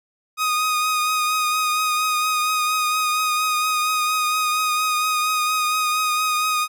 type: tone with vibrato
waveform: sawtooth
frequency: 1244.5 Hz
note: D#6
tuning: in tune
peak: -15 dBFS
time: 0.37-6.68 s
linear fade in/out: 50 ms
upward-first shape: triangle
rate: 4.3 Hz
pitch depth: 26 cents each way
effects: none